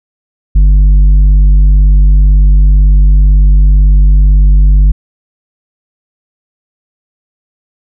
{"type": "tone with tanh clipping", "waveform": "sine", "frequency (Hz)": 49, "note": "G1", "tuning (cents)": 0, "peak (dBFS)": -3, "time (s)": [0.55, 4.92], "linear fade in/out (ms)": 10, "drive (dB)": 6, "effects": []}